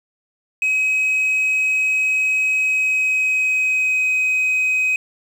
sine tone with pitch glide, 2541 to 2522 Hz, D#7 to D#7, +36 to +23 cents, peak -13 dBFS, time 0.62-4.96 s, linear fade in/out 2 ms, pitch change -13 cents, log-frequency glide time 2.57-4.08 s, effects tanh soft clip ceiling -14 dBFS + 7-bit

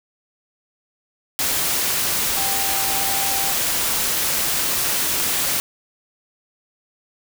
sine tone in noise, 784 Hz, G5, in tune, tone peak -28 dBFS, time 2.37-3.52 s, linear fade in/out 0 ms, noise white, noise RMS -21 dBFS, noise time 1.39-5.6 s, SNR -10 dB, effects none

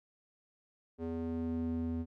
square tone with band-pass filter sweep, 82.41 Hz, E2, in tune, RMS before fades -36 dBFS, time 0.98-2.06 s, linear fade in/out 50 ms, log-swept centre 350 to 200 Hz, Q 2.3, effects none

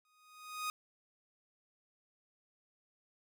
sawtooth tone with exponential growth, 1244.5 Hz, D#6, in tune, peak -30 dBFS, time 0.05-0.7 s, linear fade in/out 1 ms, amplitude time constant 140 ms, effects none

